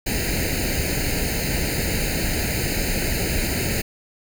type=noise with comb filter; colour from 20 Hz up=pink; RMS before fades=-23 dBFS; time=0.06-3.82 s; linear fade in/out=10 ms; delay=0.44 ms; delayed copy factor=+0.95; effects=none